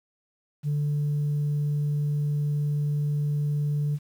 sine tone, 146.83 Hz, D3, in tune, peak -21 dBFS, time 0.63-3.99 s, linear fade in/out 50 ms, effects tanh soft clip ceiling -21 dBFS + 9-bit

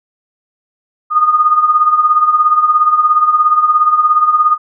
sine tone with tremolo, 1230 Hz, D#6, 20 cents flat, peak -4 dBFS, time 1.1-4.58 s, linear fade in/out 50 ms, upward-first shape triangle, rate 17 Hz, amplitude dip 75%, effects none

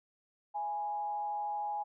sine tone with frequency modulation, 829 Hz, G#5, 3 cents flat, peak -33 dBFS, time 0.54-1.84 s, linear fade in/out 20 ms, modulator 155 Hz, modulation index 0.33, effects none

